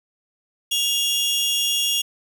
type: tone pair together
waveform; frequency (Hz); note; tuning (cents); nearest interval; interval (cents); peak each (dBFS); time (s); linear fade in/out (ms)
sawtooth; 2813 / 3345; F7 / G#7; +12 / +12; minor third; 300; -19; 0.71-2.02; 10
effects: none